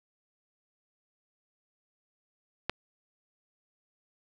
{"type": "click", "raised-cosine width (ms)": 0.3, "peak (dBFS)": -12, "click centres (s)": 2.696, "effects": []}